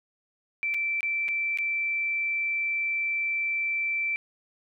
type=tone with dropouts; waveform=sine; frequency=2335 Hz; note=D7; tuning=11 cents flat; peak=-25 dBFS; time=0.63-4.16 s; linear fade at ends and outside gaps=0 ms; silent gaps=0.74-0.744 / 1.007-1.03 / 1.282-1.287 / 1.574-1.586 s; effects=none